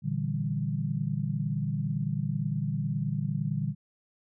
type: chord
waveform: sine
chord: E half-diminished seventh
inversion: second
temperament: equal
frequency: 116.54 / 146.83 / 164.81 / 196 Hz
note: Bb2 / D3 / E3 / G3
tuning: 0 / 0 / 0 / 0 cents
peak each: -34 / -30 / -35 / -34 dBFS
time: 0.02-3.75 s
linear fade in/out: 50 ms
effects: none